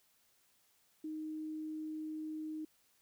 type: tone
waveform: sine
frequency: 311.1 Hz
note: D#4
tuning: in tune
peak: -39 dBFS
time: 1.04-2.65 s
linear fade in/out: 5 ms
effects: white hiss -72 dBFS RMS until 3.01 s